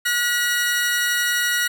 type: tone pair together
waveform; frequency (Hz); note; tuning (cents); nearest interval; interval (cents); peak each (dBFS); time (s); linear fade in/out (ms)
sawtooth; 1446 / 1924.1; F#6 / B6; -40 / -46; perfect fourth; 494; -18; 0.05-1.68; 10
effects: none